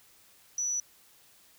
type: tone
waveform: sine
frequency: 5920 Hz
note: F#8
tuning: in tune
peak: -28 dBFS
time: 0.58-0.8 s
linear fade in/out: 2 ms
effects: white hiss -60 dBFS RMS until 1.58 s